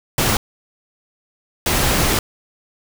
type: noise bursts at uneven times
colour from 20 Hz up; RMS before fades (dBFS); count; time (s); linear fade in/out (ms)
pink; -17; 2; 0.18-0.37 / 1.66-2.19; 2
effects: none